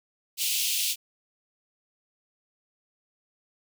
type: high-pass noise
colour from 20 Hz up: pink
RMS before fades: -27 dBFS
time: 0.37-0.96 s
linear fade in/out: 50 ms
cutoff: 2600 Hz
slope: 48 dB/octave
effects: none